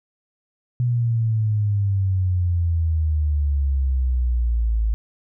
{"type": "exponential sweep", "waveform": "sine", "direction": "down", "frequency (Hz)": [123.47, 53.4], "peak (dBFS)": -17, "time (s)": [0.8, 4.94], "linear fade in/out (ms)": 0, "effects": []}